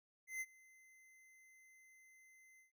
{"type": "tone with ADSR envelope", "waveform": "square", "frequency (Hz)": 2063, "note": "C7", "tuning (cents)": -25, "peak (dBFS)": -40, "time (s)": [0.27, 2.72], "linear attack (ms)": 140, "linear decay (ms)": 41, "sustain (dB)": -24, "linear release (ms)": 130, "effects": []}